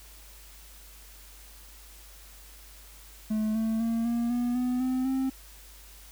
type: tone with pitch steps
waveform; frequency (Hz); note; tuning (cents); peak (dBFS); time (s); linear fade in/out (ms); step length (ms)
triangle; 215.9 / 222.2 / 228.7 / 235.4 / 242.3 / 249.4 / 256.7 / 264.3; A3 / A3 / A#3 / A#3 / B3 / B3 / C4 / C4; -33 / +17 / -33 / +17 / -33 / +17 / -33 / +18; -23; 3.3-5.3; 10; 250
effects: added 50 Hz sine -50 dBFS peak until 6.11 s + white hiss -52 dBFS RMS until 6.11 s